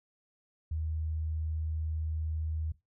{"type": "tone", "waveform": "sine", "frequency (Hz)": 78.8, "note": "D#2", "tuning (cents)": 23, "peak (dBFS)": -31, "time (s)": [0.71, 2.72], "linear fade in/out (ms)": 5, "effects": ["noise-tail reverb RT60 0.2 s tail -17 dB re dry"]}